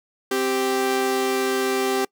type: tone pair together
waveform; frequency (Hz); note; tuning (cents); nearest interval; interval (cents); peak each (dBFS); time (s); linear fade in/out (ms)
sawtooth; 261.6 / 392; C4 / G4; 0 / 0; perfect fifth; 700; -23 / -17; 0.31-2.05; 5
effects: noise-tail reverb RT60 0.1 s tail -24 dB re dry